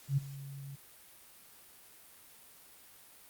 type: tone with ADSR envelope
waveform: sine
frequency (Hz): 138.59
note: C#3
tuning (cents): 0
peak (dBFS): -24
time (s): 0.08-0.76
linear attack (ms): 93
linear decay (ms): 16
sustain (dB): -18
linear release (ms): 15
effects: white hiss -57 dBFS RMS until 3.29 s + Opus 48 kbps